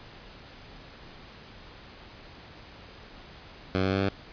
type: tone with pitch steps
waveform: 10% pulse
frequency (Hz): 94 / 95.37 / 96.75 / 98.16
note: F#2 / G2 / G2 / G2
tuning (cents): +28 / -47 / -22 / +3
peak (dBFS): -16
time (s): 3.75-4.09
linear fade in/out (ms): 0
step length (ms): 85
effects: pink hiss -48 dBFS RMS until 4.32 s + resampled to 11025 Hz